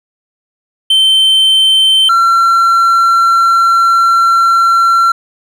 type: tone pair in turn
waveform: triangle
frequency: 3100 / 1359.5 Hz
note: G7 / F6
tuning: -20 / -47 cents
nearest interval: octave + major second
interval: 1427 cents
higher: first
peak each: -4 dBFS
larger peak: neither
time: 0.9-2.09 / 2.09-5.12 s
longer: second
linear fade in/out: 5 ms
effects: none